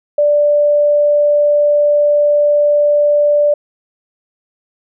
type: tone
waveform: sine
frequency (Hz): 587.3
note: D5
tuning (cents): 0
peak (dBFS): -8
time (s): 0.18-3.54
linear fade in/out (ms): 5
effects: none